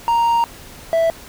triangle tone pair in turn, 932.3 / 659.2 Hz, A#5 / E5, 0 / 0 cents, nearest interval tritone, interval 600 cents, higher first, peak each -11 dBFS, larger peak neither, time 0.08-0.44 / 0.93-1.1 s, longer first, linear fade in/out 0 ms, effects pink hiss -39 dBFS RMS until 1.28 s

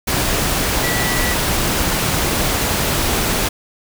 sine tone in noise, 1953 Hz, B6, 20 cents flat, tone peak -23 dBFS, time 0.83-1.34 s, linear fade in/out 10 ms, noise pink, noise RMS -18 dBFS, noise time 0.07-3.49 s, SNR -8 dB, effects none

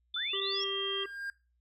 sine tone with pitch glide, 3520 to 3209 Hz, A7 to G7, 0 to +40 cents, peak -32 dBFS, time 0.14-1.04 s, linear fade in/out 5 ms, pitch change -160 cents, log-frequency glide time 0.53-0.66 s
sine linear sweep, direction up, 1293 to 5588 Hz, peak -36 dBFS, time 0.16-0.64 s, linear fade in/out 5 ms
harmonic tone, 392 Hz, G4, in tune, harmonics 1 / 3 / 5 / 7, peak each -37 / -42 / -44 / -45 dBFS, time 0.33-1.06 s, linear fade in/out 5 ms
triangle tone with exponential growth, 1608 Hz, G6, 44 cents sharp, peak -32 dBFS, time 0.42-1.3 s, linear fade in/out 2 ms, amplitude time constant 190 ms
effects noise-tail reverb RT60 0.3 s tail -20 dB re dry + added 60 Hz sine -70 dBFS peak until 1.6 s

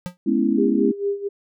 square tone with exponential decay, 178.5 Hz, F3, 38 cents sharp, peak -23 dBFS, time 0.06-0.17 s, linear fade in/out 0 ms, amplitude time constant 22 ms
sine chord, C# minor seventh, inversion second, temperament equal with one note detuned, 212.6 / 246.9 / 277.2 / 329.6 Hz, G#3 / B3 / C#4 / E4, +41 / 0 / 0 / 0 cents, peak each -22 dBFS, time 0.26-0.92 s, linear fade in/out 10 ms
sine tone with tremolo, 401.9 Hz, G4, 43 cents sharp, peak -18 dBFS, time 0.57-1.29 s, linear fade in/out 20 ms, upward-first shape sine, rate 4.4 Hz, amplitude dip 80%
effects none

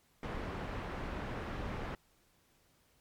pink low-pass noise, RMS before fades -40 dBFS, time 0.23-1.95 s, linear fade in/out 2 ms, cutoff 1900 Hz, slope 12 dB/octave, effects pink hiss -70 dBFS RMS until 3 s + MP3 96 kbps

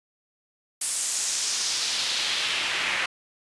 pink noise with band-pass filter sweep, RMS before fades -27 dBFS, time 0.81-3.06 s, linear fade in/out 5 ms, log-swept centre 9400 to 2100 Hz, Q 1.8, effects resampled to 24000 Hz

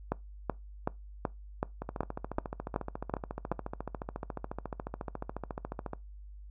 two click trains, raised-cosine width 1 ms, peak -15 / -22 dBFS, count 10 / 59, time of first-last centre 0.12-3.516 / 1.82-5.933 s, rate 2.65 / 14.1 Hz, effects noise-tail reverb RT60 0.2 s tail -22 dB re dry + added 50 Hz sine -45 dBFS peak until 6.5 s

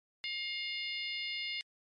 harmonic tone, 711 Hz, F5, 31 cents sharp, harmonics 3 / 4 / 5 / 6 / 7, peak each -39 / -41 / -43 / -45 / -46 dBFS, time 0.24-1.61 s, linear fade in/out 0 ms, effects MP3 48 kbps

